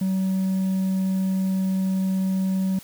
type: tone with hard clipping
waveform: sine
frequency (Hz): 189.6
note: F#3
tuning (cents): +43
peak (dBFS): -21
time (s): 0.01-2.79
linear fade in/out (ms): 5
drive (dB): 2
effects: white hiss -46 dBFS RMS until 2.83 s